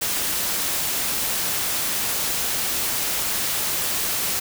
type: noise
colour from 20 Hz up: white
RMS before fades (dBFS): -24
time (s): 0.01-4.4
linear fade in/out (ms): 10
effects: none